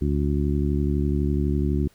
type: harmonic tone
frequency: 72 Hz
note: D2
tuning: 34 cents flat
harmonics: 1 / 2 / 3 / 4 / 5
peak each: -23 / -26 / -28 / -29 / -30 dBFS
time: 0.01-1.88 s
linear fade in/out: 10 ms
effects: pink hiss -59 dBFS RMS until 1.94 s